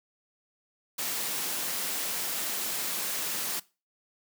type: high-pass noise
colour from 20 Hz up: white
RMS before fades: -32 dBFS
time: 0.98-3.6 s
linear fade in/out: 10 ms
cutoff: 150 Hz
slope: 24 dB/octave
effects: noise-tail reverb RT60 0.3 s tail -21 dB re dry